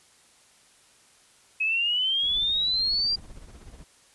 sine exponential sweep, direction up, 2547 to 4802 Hz, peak -22 dBFS, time 1.6-3.16 s, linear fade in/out 10 ms
brown noise with tremolo, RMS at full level -42 dBFS, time 2.23-3.84 s, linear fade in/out 0 ms, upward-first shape sine, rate 16 Hz, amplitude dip 65%
effects white hiss -58 dBFS RMS until 4.14 s + resampled to 24000 Hz

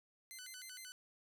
10% pulse tone with vibrato, 1760 Hz, A6, in tune, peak -40 dBFS, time 0.31-0.92 s, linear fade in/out 0 ms, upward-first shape square, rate 6.5 Hz, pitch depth 280 cents each way, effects none

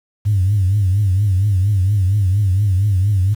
sine tone with vibrato, 98 Hz, G2, in tune, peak -11 dBFS, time 0.25-3.35 s, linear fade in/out 20 ms, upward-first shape triangle, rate 4.3 Hz, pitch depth 160 cents each way, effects tanh soft clip ceiling -7 dBFS + 7-bit

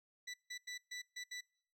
20% pulse tone bursts at uneven times, 1975.5 Hz, B6, in tune, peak -38 dBFS, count 6, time 0.27-0.34 / 0.5-0.58 / 0.67-0.78 / 0.91-1.02 / 1.16-1.24 / 1.31-1.41 s, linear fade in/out 10 ms, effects noise-tail reverb RT60 0.6 s tail -26 dB re dry + low-pass 10000 Hz 12 dB/octave

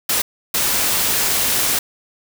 white noise bursts at uneven times, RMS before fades -18 dBFS, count 2, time 0.09-0.22 / 0.54-1.79 s, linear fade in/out 5 ms, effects none

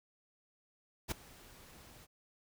pink noise with ADSR envelope, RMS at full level -35 dBFS, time 1.08-2.07 s, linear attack 35 ms, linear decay 9 ms, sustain -22 dB, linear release 33 ms, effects none

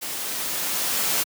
white noise with level ramp, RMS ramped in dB -31 to -22 dBFS, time 0.01-1.24 s, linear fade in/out 20 ms, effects high-pass 150 Hz 12 dB/octave

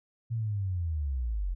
sine linear sweep, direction down, 117.7 to 41.41 Hz, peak -28 dBFS, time 0.3-1.55 s, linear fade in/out 20 ms, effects none

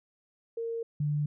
sine tone pair in turn, 460 / 147.85 Hz, A#4 / D3, -23 / +12 cents, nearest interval octave + minor sixth, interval 1965 cents, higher first, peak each -31 / -26 dBFS, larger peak second, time 0.57-0.83 / 1-1.26 s, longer neither, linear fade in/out 5 ms, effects none

